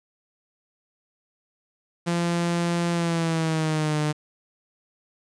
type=tone with pitch glide; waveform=sawtooth; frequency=171.6 to 151.12 Hz; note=F3 to D3; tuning=-30 to +50 cents; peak=-18 dBFS; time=2.06-4.13 s; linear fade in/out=20 ms; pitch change=-220 cents; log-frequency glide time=2.92-3.99 s; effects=resampled to 22050 Hz + 9-bit